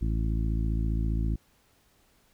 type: harmonic tone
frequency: 55 Hz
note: A1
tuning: in tune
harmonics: 1 / 2 / 3 / 4 / 5 / 6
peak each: -26 / -32 / -36 / -38 / -40 / -42 dBFS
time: 0.01-1.36 s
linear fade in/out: 10 ms
effects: pink hiss -65 dBFS RMS until 2.33 s